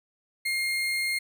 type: tone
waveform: 35% pulse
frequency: 2128 Hz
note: C7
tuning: 29 cents sharp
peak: -24 dBFS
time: 0.45-1.19 s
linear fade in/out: 10 ms
effects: none